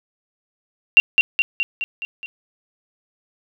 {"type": "tone with echo", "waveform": "sine", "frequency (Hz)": 2757, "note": "F7", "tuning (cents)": -23, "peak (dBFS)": -5, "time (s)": [0.97, 1], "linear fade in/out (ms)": 0, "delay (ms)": 210, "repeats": 6, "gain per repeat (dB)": -4, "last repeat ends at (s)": 2.26, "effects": []}